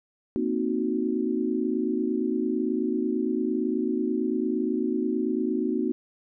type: chord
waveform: sine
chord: C half-diminished seventh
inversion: third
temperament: equal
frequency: 233.1 / 261.6 / 311.1 / 370 Hz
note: Bb3 / C4 / Eb4 / Gb4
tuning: 0 / 0 / 0 / 0 cents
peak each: -29 dBFS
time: 0.36-5.92 s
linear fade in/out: 0 ms
effects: none